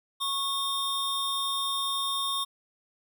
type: tone pair together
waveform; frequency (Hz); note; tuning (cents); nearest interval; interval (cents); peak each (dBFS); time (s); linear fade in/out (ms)
square; 1100 / 3638; C#6 / A#7; -14 / -43; octave + major sixth; 2071; -32 / -30; 0.2-2.45; 20
effects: none